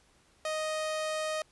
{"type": "tone", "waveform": "sawtooth", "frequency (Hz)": 623, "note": "D#5", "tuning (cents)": 2, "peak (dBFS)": -27, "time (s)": [0.45, 1.42], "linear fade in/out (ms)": 2, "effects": ["pink hiss -65 dBFS RMS until 1.51 s", "resampled to 24000 Hz"]}